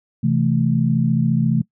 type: chord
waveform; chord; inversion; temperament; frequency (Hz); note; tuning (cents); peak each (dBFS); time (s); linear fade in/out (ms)
sine; A minor; first; equal; 130.81 / 164.81 / 220; C3 / E3 / A3; 0 / 0 / 0; -19; 0.23-1.62; 10
effects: noise-tail reverb RT60 0.1 s tail -22 dB re dry